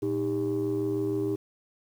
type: tone cluster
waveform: sine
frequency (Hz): 116.3 / 311.4 / 397.8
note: A#2 / D#4 / G4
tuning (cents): -4 / +2 / +25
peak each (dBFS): -33 / -28 / -27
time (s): 0.02-1.36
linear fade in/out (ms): 10
effects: tanh soft clip ceiling -21 dBFS + 9-bit